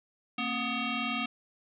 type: tone with frequency modulation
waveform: sine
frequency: 1254 Hz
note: D#6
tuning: 13 cents sharp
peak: -29 dBFS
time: 0.38-1.26 s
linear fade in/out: 5 ms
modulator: 494 Hz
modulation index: 4
effects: none